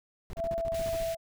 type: noise bursts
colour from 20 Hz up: brown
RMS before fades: -38 dBFS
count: 11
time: 0.3-1.032 s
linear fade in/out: 0 ms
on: 32 ms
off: 38 ms
type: tone with pitch glide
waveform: sine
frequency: 667 to 660.9 Hz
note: E5 to E5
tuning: +20 to +4 cents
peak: -29 dBFS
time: 0.36-1.17 s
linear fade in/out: 50 ms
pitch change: -16 cents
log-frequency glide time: 0.57-0.73 s
type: band-stop noise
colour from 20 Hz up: pink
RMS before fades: -43 dBFS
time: 0.74-1.15 s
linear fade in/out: 5 ms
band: 150 to 1700 Hz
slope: 24 dB/octave
effects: none